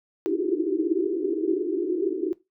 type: band-pass noise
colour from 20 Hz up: pink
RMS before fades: -25 dBFS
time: 0.26-2.33 s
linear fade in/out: 0 ms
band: 310 to 400 Hz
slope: 96 dB/octave
effects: noise-tail reverb RT60 0.2 s tail -17 dB re dry